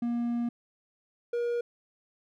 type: tone pair in turn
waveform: triangle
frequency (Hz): 237.3 / 476.1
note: A#3 / A#4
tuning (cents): +31 / +37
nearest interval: octave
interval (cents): 1206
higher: second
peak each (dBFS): -25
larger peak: neither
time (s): 0.02-0.49 / 1.33-1.61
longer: first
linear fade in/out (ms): 5
effects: none